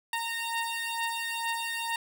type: beating tone pair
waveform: 15% pulse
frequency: 921 / 923.2 Hz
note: A#5 / A#5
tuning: -21 / -17 cents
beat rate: 2.2 Hz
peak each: -26 / -28 dBFS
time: 0.13-1.96 s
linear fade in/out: 2 ms
effects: none